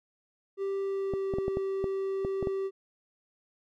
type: tone with pitch glide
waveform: triangle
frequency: 392 to 387.5 Hz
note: G4 to G4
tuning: 0 to -20 cents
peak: -27 dBFS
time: 0.57-2.71 s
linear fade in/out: 50 ms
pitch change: -20 cents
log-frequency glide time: 0.81-1.33 s
type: clicks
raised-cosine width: 2 ms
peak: -19 dBFS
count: 9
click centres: 1.137 / 1.338 / 1.385 / 1.481 / 1.571 / 1.842 / 2.249 / 2.427 / 2.472 s
effects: none